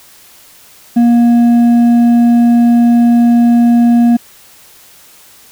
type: tone with hard clipping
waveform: sine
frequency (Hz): 236.9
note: A#3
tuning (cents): +28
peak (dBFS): -6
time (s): 0.96-4.17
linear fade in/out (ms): 10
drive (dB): 4
effects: white hiss -41 dBFS RMS until 5.51 s